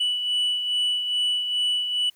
sine beating tone pair, 2960 / 2962.4 Hz, F#7 / F#7, 0 / +1 cents, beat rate 2.4 Hz, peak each -20 / -28 dBFS, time 0-2.1 s, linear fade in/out 10 ms, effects tanh soft clip ceiling -19 dBFS + white hiss -61 dBFS RMS until 2.15 s

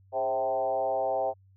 sine tone with frequency modulation, 655 Hz, E5, 11 cents flat, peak -25 dBFS, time 0.12-1.34 s, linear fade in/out 50 ms, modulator 123 Hz, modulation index 1.4, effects added 96 Hz sine -56 dBFS peak until 1.56 s

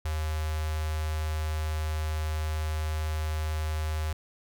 square tone with notch filter, 77.78 Hz, D#2, in tune, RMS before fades -30 dBFS, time 0.05-4.13 s, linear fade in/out 5 ms, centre 260 Hz, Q 0.54, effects none

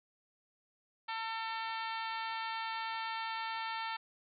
harmonic tone, 449.2 Hz, A4, 36 cents sharp, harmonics 2 / 3 / 4 / 5 / 6 / 7 / 8 / 9 / 10, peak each -39 / -43 / -45 / -47 / -49 / -50 / -51 / -52 / -53 dBFS, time 1.08-3.97 s, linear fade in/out 10 ms, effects none

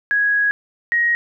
sine tone pair in turn, 1661.2 / 1885 Hz, G#6 / A#6, 0 / +19 cents, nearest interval major second, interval 219 cents, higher second, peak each -14 dBFS, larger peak neither, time 0.11-0.51 / 0.92-1.15 s, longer first, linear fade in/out 0 ms, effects none

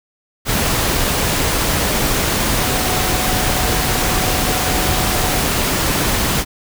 sine tone in noise, 740 Hz, F#5, in tune, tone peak -26 dBFS, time 2.58-5.43 s, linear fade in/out 50 ms, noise pink, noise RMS -17 dBFS, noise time 0.45-6.45 s, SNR -12 dB, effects none

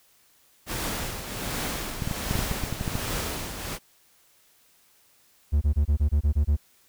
pink noise with tremolo, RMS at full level -29 dBFS, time 0.66-3.79 s, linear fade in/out 50 ms, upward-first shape triangle, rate 1.3 Hz, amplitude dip 60%
clicks, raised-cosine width 5 ms, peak -16 dBFS, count 12, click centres 2.022 / 2.075 / 2.112 / 2.311 / 2.355 / 2.391 / 2.513 / 2.637 / 2.726 / 2.811 / 2.878 / 2.954 s
triangle tone bursts, 73.4 Hz, D2, in tune, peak -16 dBFS, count 9, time 5.52-6.567 s, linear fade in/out 20 ms, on 95 ms, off 24 ms
effects white hiss -61 dBFS RMS until 6.88 s

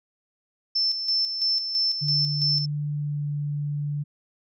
sine tone with tremolo, 5310 Hz, E8, 12 cents sharp, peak -20 dBFS, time 0.75-2.66 s, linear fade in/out 10 ms, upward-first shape square, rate 3 Hz, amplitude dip 55%
sine tone with pitch glide, 147.4 to 146.04 Hz, D3 to D3, +7 to -9 cents, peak -25 dBFS, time 2.01-4.04 s, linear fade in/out 20 ms, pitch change -16 cents, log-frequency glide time 2.89-3.25 s
effects none

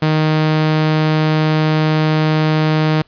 sawtooth tone, 155.56 Hz, D#3, in tune, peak -8 dBFS, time 0.02-3.02 s, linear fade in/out 5 ms, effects pink hiss -53 dBFS RMS until 3.07 s + resampled to 11025 Hz

